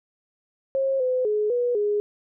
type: tone with pitch steps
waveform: sine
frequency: 538 / 508 / 422.5 / 486.6 / 414.8 Hz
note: C5 / B4 / G#4 / B4 / G#4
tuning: +48 / +49 / +30 / -26 / -2 cents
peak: -20 dBFS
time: 0.75-2 s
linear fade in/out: 0 ms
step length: 250 ms
effects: none